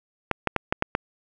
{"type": "clicks", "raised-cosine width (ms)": 0.5, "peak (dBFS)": -6, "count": 6, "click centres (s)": [0.313, 0.473, 0.563, 0.725, 0.824, 0.951], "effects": []}